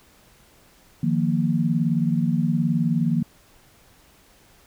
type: chord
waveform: sine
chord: Eb suspended second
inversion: none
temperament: equal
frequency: 155.56 / 174.61 / 233.1 Hz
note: Eb3 / F3 / Bb3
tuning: 0 / 0 / 0 cents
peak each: -23 dBFS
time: 1.03-3.23 s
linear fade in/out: 5 ms
effects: pink hiss -55 dBFS RMS until 4.66 s